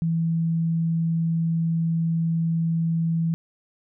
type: tone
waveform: sine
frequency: 164.81 Hz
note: E3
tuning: in tune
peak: -20 dBFS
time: 0.02-3.34 s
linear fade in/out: 0 ms
effects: none